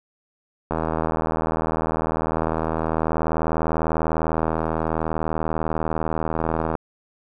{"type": "click train", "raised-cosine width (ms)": 1, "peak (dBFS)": -9, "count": 485, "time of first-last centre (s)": [0.71, 6.752], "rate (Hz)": 80.1, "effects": []}